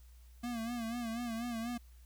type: tone with vibrato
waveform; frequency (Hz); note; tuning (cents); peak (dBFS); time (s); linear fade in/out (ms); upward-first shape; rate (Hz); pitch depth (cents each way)
square; 233.5; A#3; +3; -37; 0.43-1.78; 10; sine; 4.1; 76
effects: added 60 Hz sine -54 dBFS peak until 2.05 s + white hiss -69 dBFS RMS until 2.05 s